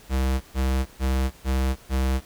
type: tone bursts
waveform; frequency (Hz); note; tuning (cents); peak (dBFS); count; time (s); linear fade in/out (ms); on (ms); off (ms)
square; 65.7; C2; +8; -21; 5; 0.09-2.21; 50; 320; 130
effects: pink hiss -50 dBFS RMS until 2.25 s